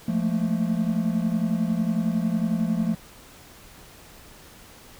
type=tone cluster; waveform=triangle; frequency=173.6 / 215.5 / 226.5 Hz; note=F3 / A3 / A#3; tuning=-10 / -36 / -50 cents; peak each=-24 dBFS; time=0.08-2.95 s; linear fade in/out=5 ms; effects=pink hiss -48 dBFS RMS until 4.99 s